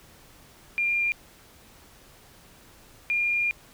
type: tone pair in turn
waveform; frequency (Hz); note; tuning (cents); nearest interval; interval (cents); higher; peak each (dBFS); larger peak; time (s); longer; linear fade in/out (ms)
sine; 2398 / 2410; D7 / D7; +36 / +44; unison; 8; second; -22; neither; 0.78-1.12 / 3.1-3.51; second; 0
effects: pink hiss -53 dBFS RMS until 3.73 s